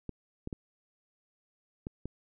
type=clicks; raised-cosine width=3 ms; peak=-24 dBFS; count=5; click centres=0.093 / 0.474 / 0.528 / 1.869 / 2.056 s; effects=none